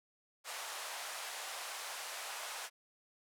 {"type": "band-pass noise", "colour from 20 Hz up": "pink", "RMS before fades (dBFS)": -44, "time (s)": [0.44, 2.7], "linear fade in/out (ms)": 50, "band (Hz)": [650, 12000], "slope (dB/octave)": 24, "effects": []}